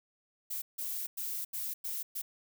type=noise bursts at uneven times; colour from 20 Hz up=violet; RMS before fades=-37 dBFS; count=6; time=0.5-0.62 / 0.78-1.07 / 1.17-1.45 / 1.53-1.74 / 1.84-2.03 / 2.15-2.22 s; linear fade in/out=10 ms; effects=none